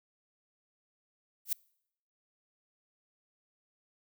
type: noise with exponential growth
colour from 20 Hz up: violet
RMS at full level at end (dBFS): -24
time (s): 1.45-1.53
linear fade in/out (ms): 5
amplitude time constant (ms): 17
effects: noise-tail reverb RT60 0.7 s tail -26 dB re dry